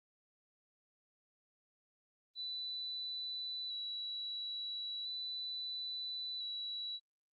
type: tone with vibrato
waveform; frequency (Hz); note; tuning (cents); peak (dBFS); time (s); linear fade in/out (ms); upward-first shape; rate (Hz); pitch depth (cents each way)
sine; 3951; B7; 0; -39; 2.35-7; 50; square; 0.37; 14
effects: Opus 32 kbps